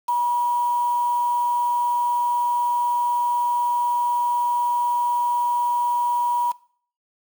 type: tone with quantisation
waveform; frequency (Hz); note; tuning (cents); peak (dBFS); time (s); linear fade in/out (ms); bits
sine; 964; B5; -42; -18; 0.08-6.52; 10; 6
effects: noise-tail reverb RT60 0.5 s tail -20 dB re dry